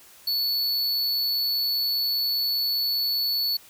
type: tone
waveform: square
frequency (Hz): 4435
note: C#8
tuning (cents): 0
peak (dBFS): -23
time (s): 0.27-3.57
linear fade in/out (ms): 5
effects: white hiss -51 dBFS RMS until 3.69 s